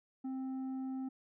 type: tone with tanh clipping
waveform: sine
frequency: 262.8 Hz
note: C4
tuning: 8 cents sharp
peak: -38 dBFS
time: 0.24-1.09 s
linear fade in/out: 10 ms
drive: 6 dB
effects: none

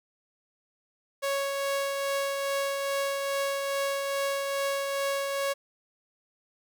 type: tone with tremolo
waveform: sawtooth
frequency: 554.4 Hz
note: C#5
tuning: in tune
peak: -22 dBFS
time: 1.22-5.54 s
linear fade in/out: 20 ms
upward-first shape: triangle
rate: 2.4 Hz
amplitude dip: 35%
effects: none

